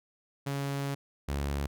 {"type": "tone pair in turn", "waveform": "sawtooth", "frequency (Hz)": [139.7, 70.6], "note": ["C#3", "C#2"], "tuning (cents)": [14, 32], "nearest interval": "octave", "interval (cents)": 1182, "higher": "first", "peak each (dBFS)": [-27, -26], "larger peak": "second", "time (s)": [[0.46, 0.95], [1.28, 1.67]], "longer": "first", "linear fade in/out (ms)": 10, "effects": []}